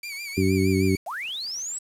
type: tone with vibrato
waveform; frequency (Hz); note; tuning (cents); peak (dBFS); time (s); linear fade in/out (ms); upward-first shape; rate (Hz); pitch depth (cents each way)
sawtooth; 2296; D7; -40; -29; 0.03-0.97; 5; sine; 6.4; 78
type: harmonic tone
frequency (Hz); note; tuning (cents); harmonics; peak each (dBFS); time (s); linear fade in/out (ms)
95; F#2; +46; 1 / 2 / 3 / 4; -24 / -24 / -24 / -24; 0.37-0.96; 10
type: linear sweep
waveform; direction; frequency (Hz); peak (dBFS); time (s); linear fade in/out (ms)
sine; up; 573 to 8000; -29; 1.06-1.79; 10
effects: resampled to 32000 Hz + 8-bit